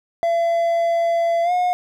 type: tone with pitch glide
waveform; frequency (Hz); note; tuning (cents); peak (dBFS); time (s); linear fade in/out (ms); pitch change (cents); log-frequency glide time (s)
triangle; 676 to 720.3; E5 to F#5; +43 to -47; -14; 0.23-1.73; 0; +110; 1.43-1.52
effects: none